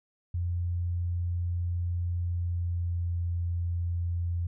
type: tone with pitch glide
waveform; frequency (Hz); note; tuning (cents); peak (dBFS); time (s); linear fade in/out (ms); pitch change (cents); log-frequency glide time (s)
sine; 87.31 to 86.36; F2 to F2; 0 to -19; -27; 0.34-4.47; 5; -19; 2.19-3.19
effects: none